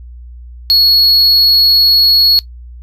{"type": "tone", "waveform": "triangle", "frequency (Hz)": 4347, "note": "C#8", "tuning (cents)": -35, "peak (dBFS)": -4, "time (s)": [0.7, 2.39], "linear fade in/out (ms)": 0, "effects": ["noise-tail reverb RT60 0.1 s tail -18 dB re dry", "added 60 Hz sine -29 dBFS peak until 2.82 s"]}